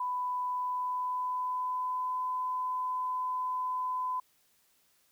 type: tone with pitch glide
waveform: sine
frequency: 996 to 1010.5 Hz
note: B5 to B5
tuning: +14 to +39 cents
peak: -30 dBFS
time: 0-4.2 s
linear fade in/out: 5 ms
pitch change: +25 cents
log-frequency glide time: 0.44-2.21 s
effects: white hiss -69 dBFS RMS until 5.11 s